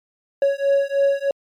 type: beating tone pair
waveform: triangle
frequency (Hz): 554.4 / 557.6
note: C#5 / C#5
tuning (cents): 0 / +10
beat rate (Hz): 3.2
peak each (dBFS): -17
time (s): 0.42-1.31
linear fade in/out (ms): 2
effects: MP3 96 kbps